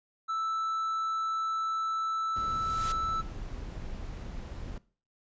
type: tone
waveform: triangle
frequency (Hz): 1318.5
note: E6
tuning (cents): 0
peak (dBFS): -27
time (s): 0.28-3.22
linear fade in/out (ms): 20
type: noise with exponential growth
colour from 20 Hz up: white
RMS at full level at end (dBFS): -36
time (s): 2.27-2.92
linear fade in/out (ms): 1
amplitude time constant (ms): 140
type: noise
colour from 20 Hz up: brown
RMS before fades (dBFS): -39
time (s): 2.36-4.78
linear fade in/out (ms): 2
effects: noise-tail reverb RT60 0.4 s tail -20 dB re dry + resampled to 16000 Hz